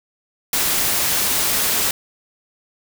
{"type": "noise", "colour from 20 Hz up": "white", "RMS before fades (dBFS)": -19, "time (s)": [0.53, 1.91], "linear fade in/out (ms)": 2, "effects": []}